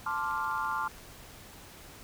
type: chord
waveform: sine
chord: D minor seventh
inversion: second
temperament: equal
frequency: 880 / 1046.5 / 1174.7 / 1396.9 Hz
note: A5 / C6 / D6 / F6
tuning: 0 / 0 / 0 / 0 cents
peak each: -35 dBFS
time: 0.06-0.88 s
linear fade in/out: 5 ms
type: click train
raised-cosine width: 0.2 ms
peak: -35 dBFS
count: 14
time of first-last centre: 0.11-0.982 s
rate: 14.9 Hz
effects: pink hiss -50 dBFS RMS until 2.03 s